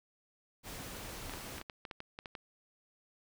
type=noise; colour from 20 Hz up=pink; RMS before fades=-45 dBFS; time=0.63-1.63 s; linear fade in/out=50 ms
type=clicks; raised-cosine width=0.3 ms; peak=-27 dBFS; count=11; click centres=1.296 / 1.337 / 1.582 / 1.614 / 1.698 / 1.852 / 1.912 / 2.004 / 2.189 / 2.258 / 2.352 s
effects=none